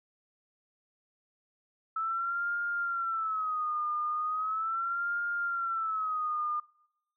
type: tone with vibrato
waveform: sine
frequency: 1306 Hz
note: E6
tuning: 17 cents flat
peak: -29 dBFS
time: 1.96-6.6 s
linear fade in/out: 5 ms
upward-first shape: sine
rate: 0.38 Hz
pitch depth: 130 cents each way
effects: noise-tail reverb RT60 0.8 s tail -24 dB re dry